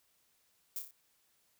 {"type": "noise with echo", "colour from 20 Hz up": "violet", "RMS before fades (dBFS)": -38, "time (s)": [0.76, 0.79], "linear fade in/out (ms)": 2, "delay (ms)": 30, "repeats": 4, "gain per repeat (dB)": -5, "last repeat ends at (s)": 0.91, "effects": ["white hiss -73 dBFS RMS until 1.59 s"]}